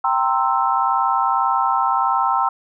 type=chord; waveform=sine; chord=C dominant seventh; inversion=second; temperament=equal with one note detuned; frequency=784 / 924.8 / 1046.5 / 1318.5 Hz; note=G5 / Bb5 / C6 / E6; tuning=0 / -14 / 0 / 0 cents; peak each=-21 dBFS; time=0.04-2.49 s; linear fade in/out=5 ms; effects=none